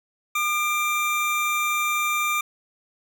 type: tone pair together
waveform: square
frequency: 1212 / 2360 Hz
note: D#6 / D7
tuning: -46 / +8 cents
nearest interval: octave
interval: 1154 cents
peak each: -25 dBFS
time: 0.35-2.41 s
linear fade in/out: 5 ms
effects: none